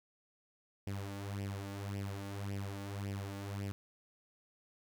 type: tone with flanger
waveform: sawtooth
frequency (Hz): 99.4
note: G2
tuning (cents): +25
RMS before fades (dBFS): -41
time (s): 0.87-3.72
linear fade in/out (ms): 0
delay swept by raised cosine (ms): 0.37 to 3.57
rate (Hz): 1.8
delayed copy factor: +0.7
effects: none